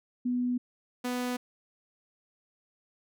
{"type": "tone pair in turn", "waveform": ["sine", "sawtooth"], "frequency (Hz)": [246.9, 247.8], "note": ["B3", "B3"], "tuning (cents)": [0, 6], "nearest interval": "unison", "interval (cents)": 6, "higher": "second", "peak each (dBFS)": -26, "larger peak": "neither", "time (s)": [[0.25, 0.58], [1.04, 1.37]], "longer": "neither", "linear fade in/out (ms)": 10, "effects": []}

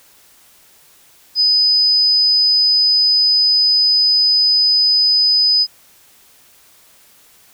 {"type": "tone", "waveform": "sine", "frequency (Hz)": 5000, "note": "D#8", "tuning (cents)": 8, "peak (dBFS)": -10, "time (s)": [1.35, 5.67], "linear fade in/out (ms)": 50, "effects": ["white hiss -49 dBFS RMS until 7.53 s"]}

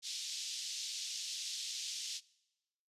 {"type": "band-pass noise", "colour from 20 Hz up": "white", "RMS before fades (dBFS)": -42, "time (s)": [0.02, 2.21], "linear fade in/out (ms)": 50, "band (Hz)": [3200, 6400], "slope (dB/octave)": 24, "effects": ["noise-tail reverb RT60 1.0 s tail -23 dB re dry", "resampled to 32000 Hz"]}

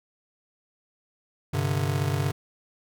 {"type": "chord", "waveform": "square", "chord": "G suspended fourth", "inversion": "none", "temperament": "just", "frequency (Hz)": [98, 130.67, 147], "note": ["G2", "C3", "D3"], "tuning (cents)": [0, -2, 2], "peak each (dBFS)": -29, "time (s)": [1.53, 2.32], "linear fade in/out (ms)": 10, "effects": []}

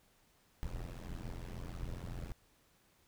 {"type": "noise with amplitude modulation", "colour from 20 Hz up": "brown", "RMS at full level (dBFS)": -39, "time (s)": [0.63, 2.32], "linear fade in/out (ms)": 0, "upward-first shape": "sine", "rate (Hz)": 86.7, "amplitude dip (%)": 95, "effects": ["pink hiss -70 dBFS RMS until 3.07 s"]}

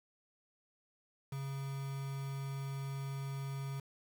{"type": "tone with quantisation", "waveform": "triangle", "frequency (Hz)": 136.9, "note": "C#3", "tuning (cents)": -21, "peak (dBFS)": -36, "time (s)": [1.32, 3.8], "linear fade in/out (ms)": 5, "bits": 8, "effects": []}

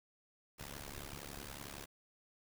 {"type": "noise with amplitude modulation", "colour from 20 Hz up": "pink", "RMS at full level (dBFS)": -44, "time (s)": [0.58, 1.86], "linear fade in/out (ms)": 20, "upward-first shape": "sine", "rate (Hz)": 70.9, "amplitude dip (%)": 95, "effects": []}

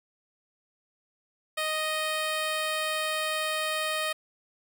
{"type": "tone", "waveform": "10% pulse", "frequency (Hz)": 622.3, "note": "D#5", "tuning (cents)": 0, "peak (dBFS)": -19, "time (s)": [1.57, 4.13], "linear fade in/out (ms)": 10, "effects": []}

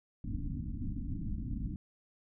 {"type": "low-pass noise", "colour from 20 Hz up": "pink", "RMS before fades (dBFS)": -37, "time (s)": [0.24, 1.76], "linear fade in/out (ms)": 2, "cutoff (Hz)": 300, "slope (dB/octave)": 96, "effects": []}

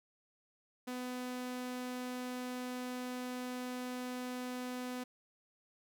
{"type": "tone", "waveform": "sawtooth", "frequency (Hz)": 250.3, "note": "B3", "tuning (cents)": 23, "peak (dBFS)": -35, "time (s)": [0.87, 5.04], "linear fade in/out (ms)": 10, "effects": []}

